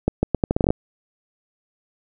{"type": "accelerating click train", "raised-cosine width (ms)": 2, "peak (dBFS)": -4, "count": 11, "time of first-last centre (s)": [0.08, 0.705], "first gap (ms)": 150, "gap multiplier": 0.78, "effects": []}